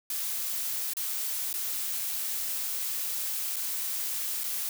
blue noise with dropouts, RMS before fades -32 dBFS, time 0.1-4.69 s, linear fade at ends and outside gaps 2 ms, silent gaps 0.935-0.968 / 1.529-1.539 / 3.561-3.565 / 4.436-4.44 s, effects none

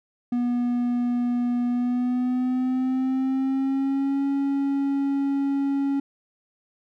triangle tone with pitch glide, 242.9 to 277.4 Hz, B3 to C#4, -29 to +1 cents, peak -19 dBFS, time 0.32-6 s, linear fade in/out 5 ms, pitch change +230 cents, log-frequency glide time 1.67-4.25 s, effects none

